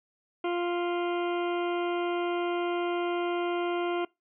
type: harmonic tone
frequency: 349.2 Hz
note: F4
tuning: in tune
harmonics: 1 / 2 / 3 / 4 / 6 / 7 / 8 / 9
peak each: -28 / -34 / -38 / -40 / -44 / -45 / -46 / -47 dBFS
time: 0.44-4.05 s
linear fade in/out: 5 ms
effects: noise-tail reverb RT60 0.2 s tail -23 dB re dry